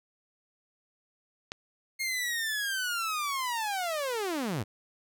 click, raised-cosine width 0.2 ms, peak -18 dBFS, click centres 1.519 s
sawtooth linear sweep, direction down, 2148 to 87.31 Hz, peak -26 dBFS, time 1.99-4.64 s, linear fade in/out 20 ms
effects none

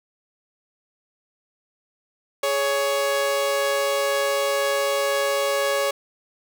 sawtooth tone pair together, 418 / 558 Hz, G#4 / C#5, +11 / +11 cents, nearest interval perfect fourth, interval 500 cents, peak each -24 / -17 dBFS, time 2.43-5.91 s, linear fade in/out 5 ms, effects none

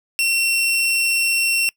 sawtooth tone, 2719 Hz, F7, 47 cents flat, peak -13 dBFS, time 0.19-1.69 s, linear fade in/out 0 ms, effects noise-tail reverb RT60 0.1 s tail -23 dB re dry

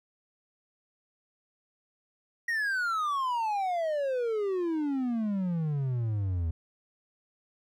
triangle exponential sweep, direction down, 1900 to 79.4 Hz, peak -25 dBFS, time 2.48-6.51 s, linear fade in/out 5 ms, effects none

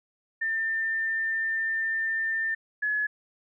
sine tone pair in turn, 1796 / 1699.7 Hz, A6 / G#6, +35 / +40 cents, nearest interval minor second, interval 95 cents, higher first, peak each -25 / -24 dBFS, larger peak second, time 0.41-2.55 / 2.82-3.07 s, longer first, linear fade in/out 10 ms, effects none

